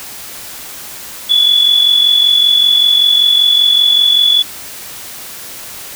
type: tone with amplitude modulation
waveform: sine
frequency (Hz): 3426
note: A7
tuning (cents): -47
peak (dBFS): -4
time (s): 1.29-4.43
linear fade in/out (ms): 20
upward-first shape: sine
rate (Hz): 45.2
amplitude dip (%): 55
effects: white hiss -29 dBFS RMS until 5.95 s